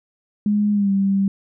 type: tone with pitch glide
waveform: sine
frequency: 207.7 to 196.04 Hz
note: G#3 to G3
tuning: 0 to 0 cents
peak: -15 dBFS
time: 0.46-1.28 s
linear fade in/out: 2 ms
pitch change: -100 cents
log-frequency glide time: 0.72-0.91 s
effects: none